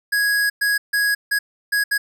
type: tone bursts at uneven times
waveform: square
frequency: 1661.2 Hz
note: G#6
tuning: in tune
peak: -17 dBFS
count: 6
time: 0.12-0.5 / 0.61-0.78 / 0.93-1.15 / 1.31-1.39 / 1.72-1.84 / 1.91-1.98 s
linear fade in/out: 10 ms
effects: none